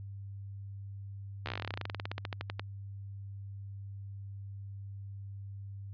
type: slowing click train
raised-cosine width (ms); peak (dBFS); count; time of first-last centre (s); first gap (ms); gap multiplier
0.3; -20; 28; 1.46-2.596; 13; 1.08
effects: added 99 Hz sine -41 dBFS peak until 5.93 s + resampled to 11025 Hz